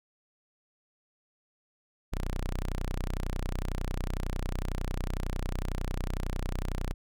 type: tone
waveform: sawtooth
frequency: 31 Hz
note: B0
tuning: 7 cents sharp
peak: -26 dBFS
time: 2.12-6.94 s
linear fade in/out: 10 ms
effects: none